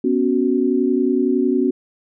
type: chord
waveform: sine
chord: B suspended second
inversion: none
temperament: just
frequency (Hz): 246.9 / 277.8 / 370.4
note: B3 / C#4 / F#4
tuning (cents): 0 / +4 / +2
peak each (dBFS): -19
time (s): 0.04-1.71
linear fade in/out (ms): 5
effects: none